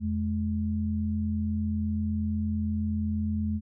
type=tone pair together; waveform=sine; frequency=84.6 / 213 Hz; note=E2 / G#3; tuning=+45 / +44 cents; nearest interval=octave + major third; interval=1599 cents; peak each=-29 / -28 dBFS; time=0-3.61 s; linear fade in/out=50 ms; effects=none